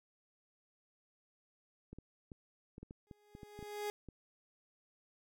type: clicks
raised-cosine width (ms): 3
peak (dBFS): -36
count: 12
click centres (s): 1.93 / 1.986 / 2.318 / 2.781 / 2.83 / 2.909 / 3.112 / 3.351 / 3.432 / 3.591 / 3.627 / 4.087
type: tone with exponential growth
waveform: 30% pulse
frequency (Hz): 415.3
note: G#4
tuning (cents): 0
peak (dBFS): -33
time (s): 3.07-3.9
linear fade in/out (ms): 0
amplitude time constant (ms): 180
effects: none